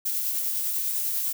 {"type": "noise with tremolo", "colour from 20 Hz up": "violet", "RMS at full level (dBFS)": -26, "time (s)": [0.05, 1.33], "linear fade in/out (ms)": 10, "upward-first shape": "triangle", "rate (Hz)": 10, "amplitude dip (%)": 30, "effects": []}